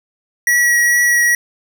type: tone with vibrato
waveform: square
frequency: 1922 Hz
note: B6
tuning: 48 cents flat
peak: -11 dBFS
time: 0.47-1.35 s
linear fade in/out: 2 ms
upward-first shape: triangle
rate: 2.3 Hz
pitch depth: 13 cents each way
effects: none